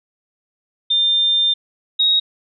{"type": "tone pair in turn", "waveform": "sine", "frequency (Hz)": [3600, 3777], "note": ["A7", "A#7"], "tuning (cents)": [39, 22], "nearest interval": "minor second", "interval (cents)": 83, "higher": "second", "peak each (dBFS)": [-13, -12], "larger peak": "second", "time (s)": [[0.9, 1.54], [1.99, 2.2]], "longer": "first", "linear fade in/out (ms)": 10, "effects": []}